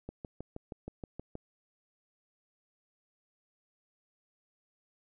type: click train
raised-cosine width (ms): 2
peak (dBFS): -27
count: 9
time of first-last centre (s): 0.09-1.354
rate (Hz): 6.33
effects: none